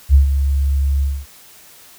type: tone with ADSR envelope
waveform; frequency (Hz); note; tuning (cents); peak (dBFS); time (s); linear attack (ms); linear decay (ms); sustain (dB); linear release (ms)
sine; 69.3; C#2; 0; -4; 0.09-1.26; 52; 120; -9; 240
effects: white hiss -44 dBFS RMS until 1.98 s